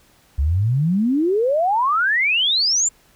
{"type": "exponential sweep", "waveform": "sine", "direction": "up", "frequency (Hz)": [65.41, 7459], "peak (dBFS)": -15, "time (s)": [0.38, 2.89], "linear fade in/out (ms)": 10, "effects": ["pink hiss -55 dBFS RMS until 3.15 s"]}